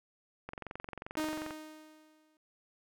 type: click train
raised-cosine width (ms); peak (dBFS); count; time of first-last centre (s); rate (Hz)
0.5; -26; 24; 0.49-1.508; 22.6
type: tone with exponential decay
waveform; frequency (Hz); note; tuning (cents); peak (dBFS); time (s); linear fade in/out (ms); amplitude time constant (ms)
sawtooth; 310; D#4; -6; -27; 1.17-2.37; 2; 260
effects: none